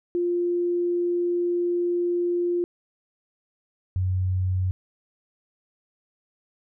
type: tone pair in turn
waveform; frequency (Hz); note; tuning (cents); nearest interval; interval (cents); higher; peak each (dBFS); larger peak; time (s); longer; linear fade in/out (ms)
sine; 349.8 / 92.65; F4 / F#2; +3 / +3; octave + major seventh; 2300; first; -21; neither; 0.15-2.64 / 3.96-4.71; first; 0
effects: none